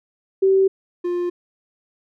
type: tone pair in turn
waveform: sine / triangle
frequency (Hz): 385 / 352.3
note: G4 / F4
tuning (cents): -31 / +15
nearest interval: major second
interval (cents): 154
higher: first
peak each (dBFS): -12 / -18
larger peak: first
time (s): 0.42-0.68 / 1.04-1.3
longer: neither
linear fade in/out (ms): 10
effects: none